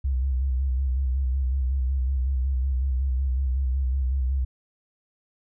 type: tone with vibrato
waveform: sine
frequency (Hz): 65.41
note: C2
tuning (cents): 0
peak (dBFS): -21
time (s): 0.04-4.45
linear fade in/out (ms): 10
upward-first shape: square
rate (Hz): 5.4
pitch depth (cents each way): 57
effects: none